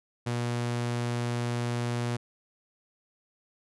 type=tone; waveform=sawtooth; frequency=120 Hz; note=B2; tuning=49 cents flat; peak=-24 dBFS; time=0.26-2.17 s; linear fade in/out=10 ms; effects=resampled to 24000 Hz